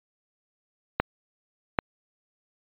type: clicks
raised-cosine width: 0.5 ms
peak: -5 dBFS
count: 2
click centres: 1 / 1.788 s
effects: resampled to 8000 Hz